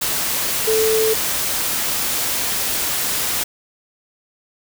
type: tone in noise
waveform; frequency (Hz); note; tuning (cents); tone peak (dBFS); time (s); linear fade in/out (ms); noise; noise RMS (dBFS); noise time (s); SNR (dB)
sine; 440; A4; 0; -15; 0.67-1.14; 10; white; -21; 0.01-3.44; +3
effects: none